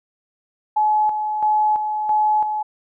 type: tone with tremolo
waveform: sine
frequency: 852 Hz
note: G#5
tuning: 44 cents sharp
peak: -14 dBFS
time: 0.76-2.63 s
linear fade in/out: 10 ms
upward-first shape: square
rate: 1.5 Hz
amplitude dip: 50%
effects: none